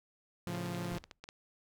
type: chord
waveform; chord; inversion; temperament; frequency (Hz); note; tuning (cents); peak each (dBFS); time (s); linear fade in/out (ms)
sawtooth; A augmented; none; equal; 110 / 138.59 / 174.61; A2 / C#3 / E#3; 0 / 0 / 0; -39 / -40 / -34; 0.47-0.98; 0
type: clicks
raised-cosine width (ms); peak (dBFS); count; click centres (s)
0.2; -29; 11; 0.55 / 0.66 / 0.702 / 0.748 / 0.847 / 0.95 / 0.983 / 1.04 / 1.112 / 1.24 / 1.289
type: noise with exponential decay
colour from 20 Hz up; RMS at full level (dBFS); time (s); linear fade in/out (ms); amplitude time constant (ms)
brown; -45; 0.91-1.2; 5; 63
effects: none